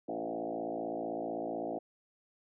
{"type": "tone with frequency modulation", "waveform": "sine", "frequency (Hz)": 494.1, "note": "B4", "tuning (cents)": 1, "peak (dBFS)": -34, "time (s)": [0.08, 1.79], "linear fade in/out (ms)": 10, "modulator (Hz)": 55.8, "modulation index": 4.4, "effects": []}